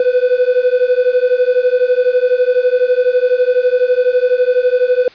triangle beating tone pair, 493.9 / 505.9 Hz, B4 / B4, 0 / +42 cents, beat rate 12 Hz, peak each -11 dBFS, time 0-5.08 s, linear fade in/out 2 ms, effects white hiss -41 dBFS RMS until 5.14 s + resampled to 11025 Hz

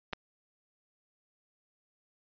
clicks, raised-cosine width 0.3 ms, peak -27 / -17 dBFS, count 2, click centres 0.128 / 0.133 s, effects resampled to 11025 Hz

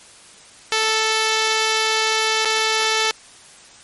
5% pulse tone with dropouts, 440 Hz, A4, in tune, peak -5 dBFS, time 0.72-3.11 s, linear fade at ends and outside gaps 1 ms, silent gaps 2.449-2.455 s, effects white hiss -45 dBFS RMS until 3.83 s + MP3 48 kbps

